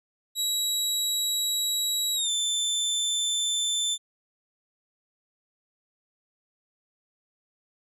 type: tone with pitch glide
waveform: 25% pulse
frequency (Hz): 3880 to 3537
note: B7 to A7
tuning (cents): -31 to +8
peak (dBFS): -20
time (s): 0.35-3.98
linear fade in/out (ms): 50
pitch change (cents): -161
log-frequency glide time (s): 2.14-2.3
effects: none